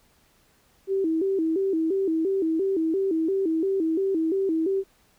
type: tone with vibrato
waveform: sine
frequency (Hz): 353.5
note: F4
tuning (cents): +21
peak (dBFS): -21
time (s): 0.87-4.84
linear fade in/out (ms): 50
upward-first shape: square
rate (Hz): 2.9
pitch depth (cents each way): 160
effects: pink hiss -62 dBFS RMS until 5.18 s